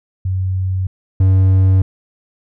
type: tone pair in turn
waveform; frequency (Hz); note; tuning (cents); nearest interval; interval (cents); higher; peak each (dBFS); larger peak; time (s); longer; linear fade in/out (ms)
sine / triangle; 93.7 / 94.73; F#2 / F#2; +22 / +41; unison; 19; second; -15 / -6; second; 0.25-0.87 / 1.2-1.82; neither; 5
effects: none